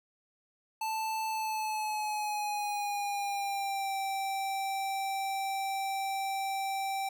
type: tone with pitch glide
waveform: square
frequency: 880 to 779.5 Hz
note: A5 to G5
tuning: 0 to -10 cents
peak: -32 dBFS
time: 0.81-7.09 s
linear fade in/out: 5 ms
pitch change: -210 cents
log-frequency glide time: 1.28-3.96 s
effects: none